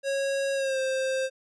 square tone with pitch glide, 549 to 526.9 Hz, C#5 to C5, -17 to +12 cents, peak -26 dBFS, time 0.03-1.3 s, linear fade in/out 50 ms, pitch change -71 cents, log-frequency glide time 0.54-0.79 s, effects resampled to 22050 Hz

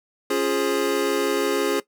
square chord, Db major seventh, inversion none, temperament equal with one note detuned, 277.2 / 349.2 / 415.3 / 532.1 Hz, Db4 / F4 / Ab4 / C5, 0 / 0 / 0 / +29 cents, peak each -28 / -27 / -24 / -29 dBFS, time 0.3-1.8 s, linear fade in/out 5 ms, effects noise-tail reverb RT60 0.1 s tail -17 dB re dry

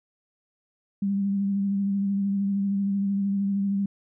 sine tone with vibrato, 198.3 Hz, G3, 20 cents sharp, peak -22 dBFS, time 1.02-3.86 s, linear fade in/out 5 ms, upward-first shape sine, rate 13 Hz, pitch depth 24 cents each way, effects none

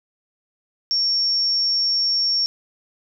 sine tone, 5490 Hz, F8, 31 cents flat, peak -17 dBFS, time 0.91-2.46 s, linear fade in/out 0 ms, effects none

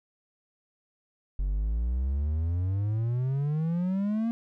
triangle exponential sweep, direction up, 45.5 to 234.6 Hz, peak -23 dBFS, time 1.39-4.31 s, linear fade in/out 0 ms, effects none

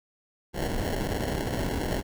pink noise with sample-and-hold, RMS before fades -29 dBFS, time 0.53-2.03 s, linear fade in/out 50 ms, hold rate 1225 Hz, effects none

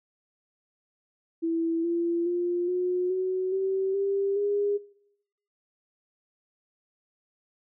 sine tone with pitch steps, 330.3 / 340.4 / 350.8 / 361.4 / 372.5 / 383.8 / 395.5 / 407.6 Hz, E4 / F4 / F4 / F#4 / F#4 / G4 / G4 / G#4, +4 / -44 / +8 / -41 / +12 / -37 / +15 / -32 cents, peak -24 dBFS, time 1.42-4.78 s, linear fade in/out 20 ms, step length 420 ms, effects noise-tail reverb RT60 0.8 s tail -21 dB re dry

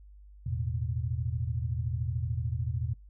sine chord, E suspended fourth, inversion none, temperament equal, 82.41 / 110 / 123.47 Hz, E2 / A2 / B2, 0 / 0 / 0 cents, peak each -33 / -34 / -33 dBFS, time 0.46-2.94 s, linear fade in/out 5 ms, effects noise-tail reverb RT60 0.2 s tail -26 dB re dry + added 50 Hz sine -49 dBFS peak until 3.09 s

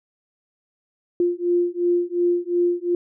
sine beating tone pair, 348.9 / 351.7 Hz, F4 / F4, -2 / +12 cents, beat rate 2.8 Hz, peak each -21 dBFS, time 1.2-2.95 s, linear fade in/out 2 ms, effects none

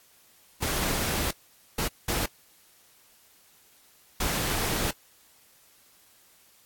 pink noise bursts at uneven times, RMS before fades -28 dBFS, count 4, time 0.62-1.31 / 1.78-1.88 / 2.08-2.26 / 4.2-4.91 s, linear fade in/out 5 ms, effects white hiss -59 dBFS RMS until 6.65 s + AAC 64 kbps

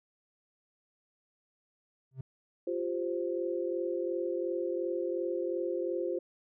triangle tone with exponential growth, 131.6 Hz, C3, 10 cents sharp, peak -31 dBFS, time 2.11-2.21 s, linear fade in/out 5 ms, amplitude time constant 20 ms
sine chord, F suspended second, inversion none, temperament equal, 349.2 / 392 / 523.3 Hz, F4 / G4 / C5, 0 / 0 / 0 cents, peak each -33 / -37 / -35 dBFS, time 2.67-6.19 s, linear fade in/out 5 ms
effects none

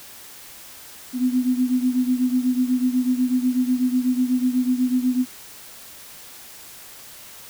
sine beating tone pair, 250 / 258.1 Hz, B3 / C4, +21 / -23 cents, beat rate 8.1 Hz, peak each -19 / -23 dBFS, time 1.13-5.26 s, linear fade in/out 50 ms, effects white hiss -42 dBFS RMS until 7.49 s

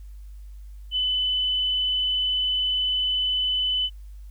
sine tone, 3009 Hz, F#7, 28 cents sharp, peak -21 dBFS, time 0.91-3.9 s, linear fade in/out 50 ms, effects added 50 Hz sine -38 dBFS peak until 4.3 s + white hiss -65 dBFS RMS until 4.3 s

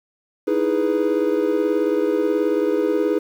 triangle chord, E major seventh, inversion third, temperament equal, 311.1 / 329.6 / 415.3 / 493.9 Hz, D#4 / E4 / G#4 / B4, 0 / 0 / 0 / 0 cents, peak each -21 / -23 / -19 / -21 dBFS, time 0.47-3.19 s, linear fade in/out 10 ms, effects 8-bit

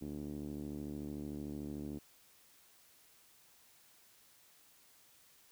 5% pulse tone with low-pass filter, 73.42 Hz, D2, in tune, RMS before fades -43 dBFS, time 0.01-1.99 s, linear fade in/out 10 ms, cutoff 280 Hz, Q 2.4, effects white hiss -65 dBFS RMS until 5.51 s

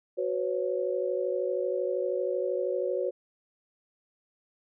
sine chord, F# suspended fourth, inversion none, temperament equal with one note detuned, 370 / 501.6 / 554.4 Hz, F#4 / B4 / C#5, 0 / +27 / 0 cents, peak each -31 dBFS, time 0.17-3.11 s, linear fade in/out 20 ms, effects none

